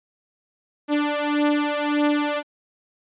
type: beating tone pair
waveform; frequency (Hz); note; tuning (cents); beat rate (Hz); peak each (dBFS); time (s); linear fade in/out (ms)
sawtooth; 293.7 / 295.4; D4 / D4; 0 / +10; 1.7; -18 / -19; 0.88-2.43; 50
effects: resampled to 8000 Hz